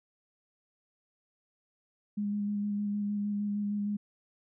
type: tone with vibrato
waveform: sine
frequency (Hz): 205.4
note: G#3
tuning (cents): -19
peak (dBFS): -29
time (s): 2.17-3.97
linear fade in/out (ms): 10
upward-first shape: square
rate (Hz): 6.5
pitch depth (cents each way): 13
effects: none